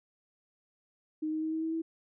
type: tone with pitch steps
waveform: sine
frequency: 310.2 / 313.3 / 316.4 / 319.5 / 322.6 / 325.8 Hz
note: D#4 / D#4 / D#4 / D#4 / E4 / E4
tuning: -5 / +12 / +29 / +46 / -37 / -20 cents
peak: -30 dBFS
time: 1.22-1.82 s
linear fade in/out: 10 ms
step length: 100 ms
effects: none